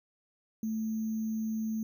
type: tone with sample-and-hold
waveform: sine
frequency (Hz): 220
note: A3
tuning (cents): 0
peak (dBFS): -30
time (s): 0.63-1.83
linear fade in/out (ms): 2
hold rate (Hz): 6300
effects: none